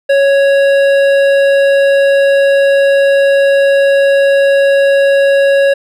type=tone with hard clipping; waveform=triangle; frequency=554.4 Hz; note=C#5; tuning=in tune; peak=-8 dBFS; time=0.09-5.74 s; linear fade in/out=10 ms; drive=15 dB; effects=none